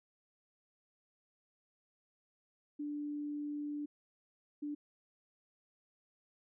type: tone bursts at uneven times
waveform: sine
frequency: 293.7 Hz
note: D4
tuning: in tune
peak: -37 dBFS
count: 2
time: 2.79-3.86 / 4.62-4.75 s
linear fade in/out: 10 ms
effects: none